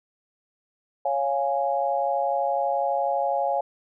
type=chord; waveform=sine; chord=Db major; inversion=none; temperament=equal; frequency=554.4 / 698.5 / 830.6 Hz; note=Db5 / F5 / Ab5; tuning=0 / 0 / 0 cents; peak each=-26 dBFS; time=1.05-3.61 s; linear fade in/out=5 ms; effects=none